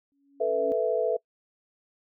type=tone with exponential growth; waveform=sine; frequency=279.8 Hz; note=C#4; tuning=16 cents sharp; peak=-31 dBFS; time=0.12-0.72 s; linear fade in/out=0 ms; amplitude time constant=130 ms
type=chord; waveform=sine; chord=A suspended second; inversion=none; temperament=equal; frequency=440 / 493.9 / 659.3 Hz; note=A4 / B4 / E5; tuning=0 / 0 / 0 cents; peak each=-27 dBFS; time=0.4-1.17 s; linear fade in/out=10 ms
effects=noise-tail reverb RT60 0.1 s tail -24 dB re dry